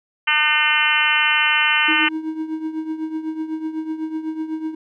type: harmonic tone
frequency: 302.2 Hz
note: D4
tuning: 50 cents sharp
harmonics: 3 / 4 / 5 / 6 / 7 / 8 / 9 / 10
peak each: -26 / -25 / -22 / -23 / -22 / -24 / -21 / -22 dBFS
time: 0.27-2.09 s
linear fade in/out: 10 ms
type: tone with tremolo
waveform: triangle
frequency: 316 Hz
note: D#4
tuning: 27 cents sharp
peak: -18 dBFS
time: 1.88-4.75 s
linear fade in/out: 5 ms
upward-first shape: triangle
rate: 8 Hz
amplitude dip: 75%
effects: none